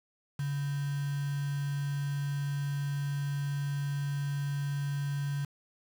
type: tone with quantisation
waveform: sine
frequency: 141.9 Hz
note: C#3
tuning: 41 cents sharp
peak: -30 dBFS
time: 0.39-5.45 s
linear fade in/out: 5 ms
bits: 7
effects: none